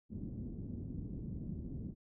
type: low-pass noise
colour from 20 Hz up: white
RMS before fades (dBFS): -43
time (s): 0.09-1.95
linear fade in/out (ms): 50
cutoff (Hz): 250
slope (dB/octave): 24
effects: none